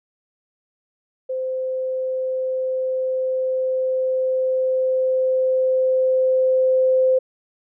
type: tone with level ramp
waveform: sine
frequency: 518 Hz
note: C5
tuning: 17 cents flat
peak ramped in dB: -22 to -13 dBFS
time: 1.29-7.19 s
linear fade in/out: 10 ms
effects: none